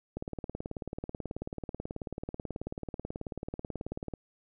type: click train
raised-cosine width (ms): 2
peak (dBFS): -23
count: 74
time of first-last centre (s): 0.17-4.137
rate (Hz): 18.4
effects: none